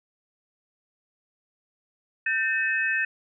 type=tone cluster; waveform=sine; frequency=1556 / 1802 / 2560 Hz; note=G6 / A6 / D#7; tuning=-13 / +41 / +49 cents; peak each=-28 / -25 / -28 dBFS; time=2.26-3.05 s; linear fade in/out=5 ms; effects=none